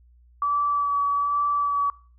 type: tone with vibrato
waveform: sine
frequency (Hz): 1149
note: D6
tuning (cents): -38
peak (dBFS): -20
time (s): 0.42-1.9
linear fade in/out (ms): 2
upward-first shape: sine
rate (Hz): 1.2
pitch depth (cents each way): 15
effects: noise-tail reverb RT60 0.4 s tail -20 dB re dry + added 60 Hz sine -52 dBFS peak until 2.18 s